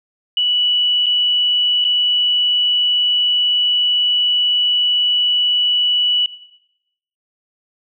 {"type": "tone with dropouts", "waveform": "sine", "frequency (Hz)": 2951, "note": "F#7", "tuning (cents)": -5, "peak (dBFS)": -13, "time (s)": [0.37, 6.26], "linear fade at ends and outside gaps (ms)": 2, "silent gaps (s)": [[1.06, 1.065], [1.843, 1.849]], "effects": ["noise-tail reverb RT60 0.9 s tail -17 dB re dry"]}